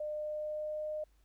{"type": "tone with pitch glide", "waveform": "sine", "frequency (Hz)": [604, 611.7], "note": ["D5", "D#5"], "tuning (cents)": [48, -30], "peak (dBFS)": -35, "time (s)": [0, 1.04], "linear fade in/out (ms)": 5, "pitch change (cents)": 22, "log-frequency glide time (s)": [0.1, 0.92], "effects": ["added 50 Hz sine -65 dBFS peak until 1.24 s", "pink hiss -75 dBFS RMS until 1.24 s"]}